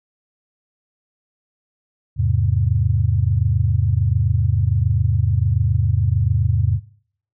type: chord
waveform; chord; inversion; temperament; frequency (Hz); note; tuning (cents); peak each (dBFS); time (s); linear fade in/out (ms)
sine; E augmented; none; equal; 82.41 / 103.83 / 130.81; E2 / G#2 / B#2; 0 / 0 / 0; -20 / -18 / -20; 2.16-6.8; 50
effects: noise-tail reverb RT60 0.6 s tail -23 dB re dry